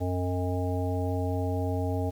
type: harmonic tone with a mistuned harmonic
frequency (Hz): 90.2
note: F#2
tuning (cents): -44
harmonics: 1 / 3 / 5 / 7 / 9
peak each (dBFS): -28 / -33 / -35 / -36 / -38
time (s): 0-2.11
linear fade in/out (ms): 20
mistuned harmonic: 1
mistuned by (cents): +31
effects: 9-bit